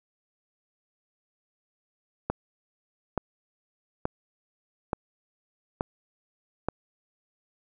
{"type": "click train", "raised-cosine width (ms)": 1, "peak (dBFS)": -12, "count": 6, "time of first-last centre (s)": [2.3, 6.686], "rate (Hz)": 1.14, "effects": []}